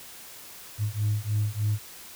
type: beating tone pair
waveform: sine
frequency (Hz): 103.83 / 107.13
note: G#2 / A2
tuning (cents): 0 / -46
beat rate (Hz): 3.3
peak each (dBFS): -26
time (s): 0.78-1.79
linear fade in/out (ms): 50
effects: tanh soft clip ceiling -19 dBFS + white hiss -45 dBFS RMS until 2.15 s